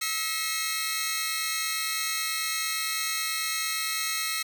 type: tone cluster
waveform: 15% pulse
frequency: 1297 / 1921 / 2161 / 3224 / 4176 Hz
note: E6 / B6 / C#7 / G7 / C8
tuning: -28 / -48 / -45 / +48 / -4 cents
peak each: -27 / -28 / -26 / -33 / -28 dBFS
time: 0.01-4.43 s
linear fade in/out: 10 ms
effects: none